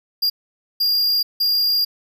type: tone bursts at uneven times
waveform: square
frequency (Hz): 4811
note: D8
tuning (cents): +41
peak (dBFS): -16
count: 3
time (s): 0.22-0.3 / 0.8-1.23 / 1.4-1.85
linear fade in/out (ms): 10
effects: none